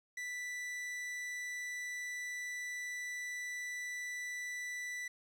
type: tone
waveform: 45% pulse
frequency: 1975.5 Hz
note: B6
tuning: in tune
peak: -39 dBFS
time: 0.17-5.08 s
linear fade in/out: 5 ms
effects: low-pass 9000 Hz 12 dB/octave + 11-bit